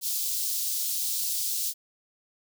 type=high-pass noise; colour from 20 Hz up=white; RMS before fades=-29 dBFS; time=0.01-1.74 s; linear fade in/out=50 ms; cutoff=3900 Hz; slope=24 dB/octave; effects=none